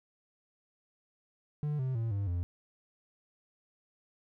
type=tone with pitch steps; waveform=triangle; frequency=148.8 / 130.29 / 114.08 / 99.89 / 87.46 Hz; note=D3 / C3 / A#2 / G2 / F2; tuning=+23 / -7 / -37 / +33 / +3 cents; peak=-28 dBFS; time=1.63-2.43 s; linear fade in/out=0 ms; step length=160 ms; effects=none